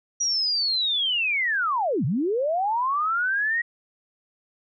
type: linear two-way sweep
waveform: sine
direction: down then up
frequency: 5810 to 114.2 to 1912 Hz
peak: -21 dBFS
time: 0.2-3.62 s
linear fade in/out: 10 ms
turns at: 2.05 s
effects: none